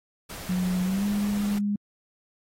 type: noise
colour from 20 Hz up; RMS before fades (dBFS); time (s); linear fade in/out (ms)
pink; -39; 0.29-1.59; 10
type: tone with pitch glide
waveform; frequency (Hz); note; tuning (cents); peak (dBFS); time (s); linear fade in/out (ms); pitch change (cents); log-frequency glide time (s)
sine; 182.5 to 204.8; F#3 to G#3; -24 to -24; -23; 0.49-1.76; 5; +200; 0.84-1.06
effects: AAC 48 kbps